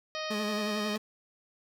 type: harmonic tone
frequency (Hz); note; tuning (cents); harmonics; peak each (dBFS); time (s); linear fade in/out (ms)
622.3; D#5; 0; 1 / 2 / 3 / 4 / 5 / 6 / 7 / 8 / 9; -37 / -40 / -42 / -43 / -44 / -45 / -45 / -46 / -47; 0.15-0.96; 0
type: tone with vibrato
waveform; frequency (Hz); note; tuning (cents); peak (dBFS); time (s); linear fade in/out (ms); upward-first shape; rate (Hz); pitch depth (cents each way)
30% pulse; 211.7; G#3; +33; -29; 0.3-0.98; 10; sine; 11; 43
effects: none